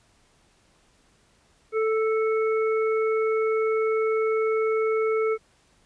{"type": "harmonic tone", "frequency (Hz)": 440, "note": "A4", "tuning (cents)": 0, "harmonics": [1, 3, 5], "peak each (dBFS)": [-21, -31, -35], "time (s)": [1.72, 5.38], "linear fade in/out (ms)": 50, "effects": ["pink hiss -62 dBFS RMS until 5.85 s", "resampled to 22050 Hz"]}